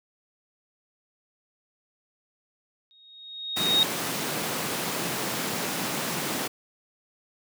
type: tone with exponential growth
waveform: sine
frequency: 3739 Hz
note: A#7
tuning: 4 cents sharp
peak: -16 dBFS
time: 2.91-3.83 s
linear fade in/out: 0 ms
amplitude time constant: 200 ms
type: high-pass noise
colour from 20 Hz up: pink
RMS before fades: -30 dBFS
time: 3.56-6.48 s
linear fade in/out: 10 ms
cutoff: 150 Hz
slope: 24 dB/octave
effects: none